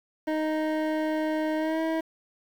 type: tone with pitch glide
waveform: 25% pulse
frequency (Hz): 311.1 to 322.3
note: D#4 to E4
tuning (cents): 0 to -39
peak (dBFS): -21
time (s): 0.27-2.01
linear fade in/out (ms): 10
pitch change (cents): +61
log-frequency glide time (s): 1.57-1.81
effects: low-pass 2000 Hz 12 dB/octave + 8-bit